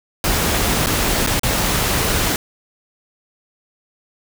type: noise with dropouts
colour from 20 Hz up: pink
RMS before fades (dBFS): -18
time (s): 0.24-2.36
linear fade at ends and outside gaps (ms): 1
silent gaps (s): 0.861-0.869 / 1.264-1.272 / 1.395-1.433
effects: none